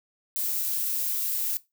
violet noise, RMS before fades -28 dBFS, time 0.36-1.57 s, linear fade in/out 0 ms, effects noise-tail reverb RT60 0.2 s tail -18 dB re dry

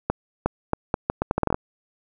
accelerating click train, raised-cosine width 1 ms, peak -6 dBFS, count 13, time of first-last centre 0.1-1.544 s, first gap 360 ms, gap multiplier 0.76, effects none

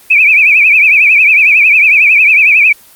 sine tone with vibrato, 2436 Hz, D#7, 37 cents flat, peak -3 dBFS, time 0.1-2.73 s, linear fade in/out 10 ms, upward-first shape triangle, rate 11 Hz, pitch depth 150 cents each way, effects white hiss -40 dBFS RMS until 2.95 s + Opus 24 kbps

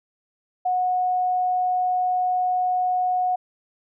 sine tone, 731 Hz, F#5, 21 cents flat, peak -19 dBFS, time 0.65-3.36 s, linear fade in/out 10 ms, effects none

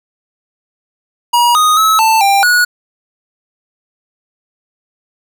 square tone with pitch steps, 957 / 1243 / 1294 / 887 / 793 / 1459 Hz, A#5 / D#6 / E6 / A5 / G5 / F#6, +45 / -2 / -32 / +14 / +20 / -25 cents, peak -8 dBFS, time 1.33-2.65 s, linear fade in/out 10 ms, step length 220 ms, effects none

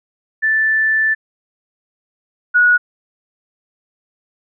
sine tone pair in turn, 1760 / 1459.2 Hz, A6 / F#6, 0 / -24 cents, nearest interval minor third, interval 324 cents, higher first, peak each -12 / -8 dBFS, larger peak second, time 0.42-1.15 / 2.54-2.78 s, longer first, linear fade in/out 20 ms, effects none

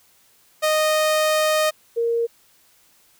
sawtooth / sine tone pair in turn, 619 / 465.5 Hz, D#5 / A#4, -9 / -2 cents, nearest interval perfect fourth, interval 493 cents, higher first, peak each -13 / -18 dBFS, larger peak first, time 0.62-1.71 / 1.96-2.27 s, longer first, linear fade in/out 20 ms, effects white hiss -57 dBFS RMS until 3.19 s

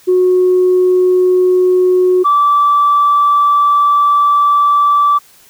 sine tone pair in turn, 365.8 / 1161.3 Hz, F#4 / D6, -20 / -20 cents, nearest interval octave + minor sixth, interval 2000 cents, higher second, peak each -6 dBFS, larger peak neither, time 0.07-2.24 / 2.24-5.19 s, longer second, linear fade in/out 20 ms, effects tanh soft clip ceiling -3 dBFS + white hiss -45 dBFS RMS until 5.49 s

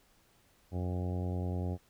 harmonic tone, 90.1 Hz, F#2, 45 cents flat, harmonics 1 / 2 / 3 / 4 / 5 / 6 / 7 / 8 / 9, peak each -33 / -39 / -43 / -45 / -47 / -49 / -50 / -51 / -52 dBFS, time 0.71-1.78 s, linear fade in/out 50 ms, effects pink hiss -67 dBFS RMS until 1.89 s

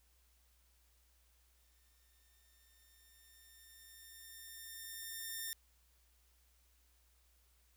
5% pulse tone with exponential growth, 1811 Hz, A6, 49 cents sharp, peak -29 dBFS, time 1.57-5.53 s, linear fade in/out 0 ms, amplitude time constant 860 ms, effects added 60 Hz sine -70 dBFS peak until 7.76 s + white hiss -74 dBFS RMS until 7.76 s

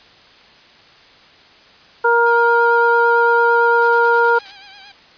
harmonic tone, 470 Hz, A#4, 14 cents sharp, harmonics 1 / 2 / 3, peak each -15 / -15 / -15 dBFS, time 2.04-4.39 s, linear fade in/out 10 ms
5% pulse tone with vibrato, 796 Hz, G5, 26 cents sharp, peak -25 dBFS, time 2.26-4.92 s, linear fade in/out 5 ms, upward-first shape sine, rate 8.9 Hz, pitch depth 66 cents each way
blue noise bursts, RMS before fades -31 dBFS, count 7, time 3.82-4.514 s, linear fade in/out 0 ms, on 58 ms, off 48 ms
effects white hiss -46 dBFS RMS until 5.17 s + resampled to 11025 Hz

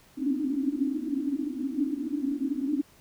white band-pass noise, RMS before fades -29 dBFS, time 0.17-2.82 s, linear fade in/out 20 ms, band 260 to 300 Hz, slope 96 dB/octave, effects pink hiss -58 dBFS RMS until 3 s

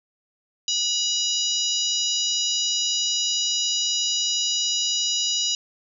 harmonic tone with a mistuned harmonic, 971 Hz, B5, 30 cents flat, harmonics 3 / 4 / 5 / 6 / 7, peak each -26 / -27 / -28 / -29 / -29 dBFS, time 0.68-5.55 s, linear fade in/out 2 ms, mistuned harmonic 5, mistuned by +34 cents, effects none

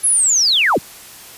sine linear sweep, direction down, 11175 to 46.95 Hz, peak -11 dBFS, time 0.03-0.79 s, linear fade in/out 20 ms, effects white hiss -38 dBFS RMS until 1.37 s + resampled to 32000 Hz

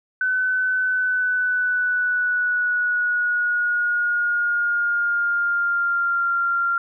sine tone with pitch glide, 1511 to 1385.6 Hz, F#6 to F6, +36 to -14 cents, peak -18 dBFS, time 0.21-6.78 s, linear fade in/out 2 ms, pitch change -150 cents, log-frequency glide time 0.82-6.29 s, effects none

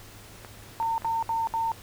clicks, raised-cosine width 0.5 ms, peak -26 dBFS, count 4, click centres 0.448 / 0.827 / 1.021 / 1.052 s
sine tone bursts, 908 Hz, A#5, 46 cents flat, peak -24 dBFS, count 4, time 0.8-1.718 s, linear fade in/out 0 ms, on 180 ms, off 66 ms
effects added 103 Hz sine -51 dBFS peak until 1.82 s + pink hiss -48 dBFS RMS until 1.82 s

